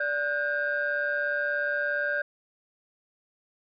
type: tone cluster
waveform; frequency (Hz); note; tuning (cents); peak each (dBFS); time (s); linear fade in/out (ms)
sine; 583 / 1461 / 1598; D5 / F#6 / G6; -13 / -22 / +33; -30 / -31 / -27; 0-2.22; 5
effects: tanh soft clip ceiling -18 dBFS